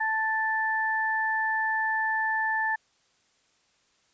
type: tone pair together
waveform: sine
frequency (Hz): 880 / 1760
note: A5 / A6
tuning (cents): 0 / 0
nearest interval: octave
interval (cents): 1200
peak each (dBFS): -28 / -26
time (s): 0-2.76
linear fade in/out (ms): 10
effects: white hiss -67 dBFS RMS until 4.13 s + resampled to 16000 Hz